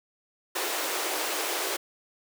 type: high-pass noise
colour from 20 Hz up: pink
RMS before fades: -30 dBFS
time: 0.55-1.77 s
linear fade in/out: 10 ms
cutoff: 330 Hz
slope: 48 dB/octave
effects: none